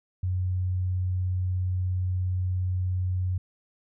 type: tone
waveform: sine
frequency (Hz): 91.7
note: F#2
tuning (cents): -15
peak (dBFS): -24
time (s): 0.23-3.38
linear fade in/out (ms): 5
effects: none